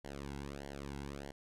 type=tone with flanger; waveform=sawtooth; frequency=70 Hz; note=C#2; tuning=18 cents sharp; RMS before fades=-45 dBFS; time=0.04-1.32 s; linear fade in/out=10 ms; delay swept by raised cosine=0.79 to 1.69 ms; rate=1.6 Hz; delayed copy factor=-0.95; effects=low-pass 10000 Hz 12 dB/octave